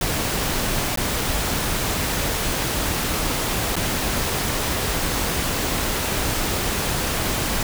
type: noise with dropouts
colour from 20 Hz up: pink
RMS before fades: -23 dBFS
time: 0.01-7.63 s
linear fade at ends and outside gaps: 2 ms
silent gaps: 0.959-0.973 / 3.757-3.764 s
effects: none